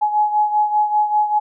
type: beating tone pair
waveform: sine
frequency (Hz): 842 / 847.1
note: G#5 / G#5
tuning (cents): +24 / +34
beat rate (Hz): 5.1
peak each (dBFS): -15 / -21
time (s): 0.01-1.4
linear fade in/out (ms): 20
effects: none